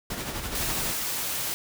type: noise with tremolo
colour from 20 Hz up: pink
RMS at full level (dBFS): -31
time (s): 0.1-0.92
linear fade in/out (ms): 5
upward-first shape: sine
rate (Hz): 12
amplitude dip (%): 45
type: noise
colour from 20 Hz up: white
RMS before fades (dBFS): -30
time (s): 0.55-1.54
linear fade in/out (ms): 0
effects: none